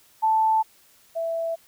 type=tone pair in turn; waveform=sine; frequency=880 / 661.5 Hz; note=A5 / E5; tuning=0 / +6 cents; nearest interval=perfect fourth; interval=494 cents; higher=first; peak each=-17 / -24 dBFS; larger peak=first; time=0.22-0.63 / 1.15-1.56 s; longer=neither; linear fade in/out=20 ms; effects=white hiss -57 dBFS RMS until 1.67 s